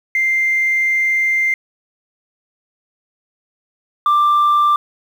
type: tone pair in turn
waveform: sine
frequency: 2093 / 1181.8 Hz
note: C7 / D6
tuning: 0 / +10 cents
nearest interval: minor seventh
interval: 990 cents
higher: first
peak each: -12 / -8 dBFS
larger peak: second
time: 0.15-1.54 / 4.06-4.76 s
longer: first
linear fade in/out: 2 ms
effects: tanh soft clip ceiling -9 dBFS + 7-bit